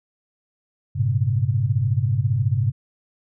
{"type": "tone cluster", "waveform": "sine", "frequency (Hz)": [100.5, 115, 133.4], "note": ["G2", "A#2", "C3"], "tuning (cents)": [44, -23, 34], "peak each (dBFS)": -22, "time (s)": [0.95, 2.72], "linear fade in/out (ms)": 20, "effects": []}